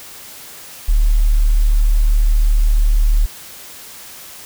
sine tone, 37.15 Hz, D1, 21 cents sharp, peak -9 dBFS, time 0.88-3.26 s, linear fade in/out 10 ms, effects white hiss -36 dBFS RMS until 4.45 s

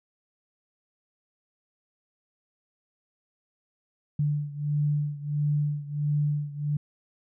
sine beating tone pair, 146.83 / 148.33 Hz, D3 / D3, 0 / +18 cents, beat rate 1.5 Hz, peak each -26 / -29 dBFS, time 4.19-6.77 s, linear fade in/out 5 ms, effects none

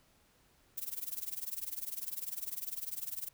violet noise with tremolo, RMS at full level -37 dBFS, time 0.77-3.29 s, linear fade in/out 10 ms, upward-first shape sine, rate 20 Hz, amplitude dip 90%, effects pink hiss -68 dBFS RMS until 3.33 s

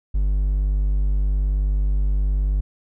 triangle tone, 49.47 Hz, G1, 17 cents sharp, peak -15 dBFS, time 0.14-2.61 s, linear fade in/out 10 ms, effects none

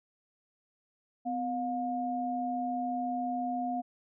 sine tone pair together, 252.9 / 713 Hz, B3 / F5, +41 / +36 cents, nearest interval octave + tritone, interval 1795 cents, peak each -34 / -32 dBFS, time 1.25-3.82 s, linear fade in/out 20 ms, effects none

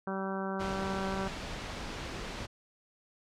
harmonic tone, 192.7 Hz, G3, 29 cents flat, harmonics 1 / 2 / 3 / 4 / 5 / 6 / 7 / 8, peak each -36 / -39 / -41 / -42 / -43 / -44 / -44 / -45 dBFS, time 0.07-1.28 s, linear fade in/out 2 ms
pink noise, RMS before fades -39 dBFS, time 0.59-2.47 s, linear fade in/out 20 ms
effects low-pass 5000 Hz 12 dB/octave

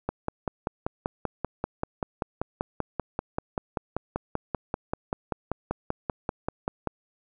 click train, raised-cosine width 1 ms, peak -13 dBFS, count 36, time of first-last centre 0.09-6.873 s, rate 5.16 Hz, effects none

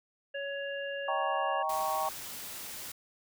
harmonic tone, 559 Hz, C#5, 14 cents sharp, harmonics 1 / 3 / 5, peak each -36 / -39 / -43 dBFS, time 0.34-1.63 s, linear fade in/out 10 ms
sine chord, Eb dominant seventh, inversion none, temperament equal with one note detuned, 629.5 / 784 / 932.3 / 1108.7 Hz, Eb5 / G5 / Bb5 / Db6, +20 / 0 / 0 / 0 cents, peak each -36 / -33 / -36 / -34 dBFS, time 1.08-2.09 s, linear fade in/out 2 ms
white noise, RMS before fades -42 dBFS, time 1.69-2.92 s, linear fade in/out 5 ms
effects none

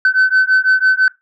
sine beating tone pair, 1519 / 1525 Hz, F#6 / G6, +45 / -48 cents, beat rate 6 Hz, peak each -11 dBFS, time 0.05-1.08 s, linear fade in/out 2 ms, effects noise-tail reverb RT60 0.2 s tail -20 dB re dry + tanh soft clip ceiling -6 dBFS

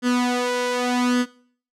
sawtooth tone with flanger, 246.9 Hz, B3, in tune, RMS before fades -21 dBFS, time 0.02-1.26 s, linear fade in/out 50 ms, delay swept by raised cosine 0.62 to 2.12 ms, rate 0.85 Hz, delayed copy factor +0.75, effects noise-tail reverb RT60 0.5 s tail -19 dB re dry + low-pass 8000 Hz 12 dB/octave

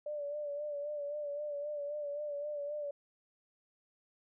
sine tone with vibrato, 585 Hz, D5, 7 cents flat, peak -36 dBFS, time 0.06-2.91 s, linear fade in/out 5 ms, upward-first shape sine, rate 3.8 Hz, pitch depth 43 cents each way, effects none

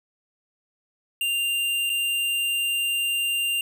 square tone with dropouts, 2790 Hz, F7, 2 cents flat, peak -23 dBFS, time 1.21-3.61 s, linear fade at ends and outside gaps 2 ms, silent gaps 1.895-1.899 s, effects none

